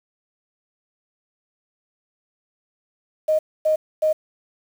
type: tone bursts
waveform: sine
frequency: 622.3 Hz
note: D#5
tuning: in tune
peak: -15 dBFS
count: 3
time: 3.28-4.13 s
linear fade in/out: 10 ms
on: 110 ms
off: 260 ms
effects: 7-bit